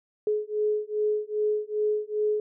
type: beating tone pair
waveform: sine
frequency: 422.3 / 424.8 Hz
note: G#4 / G#4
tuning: +29 / +39 cents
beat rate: 2.5 Hz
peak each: -27 dBFS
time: 0.27-2.4 s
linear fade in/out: 2 ms
effects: none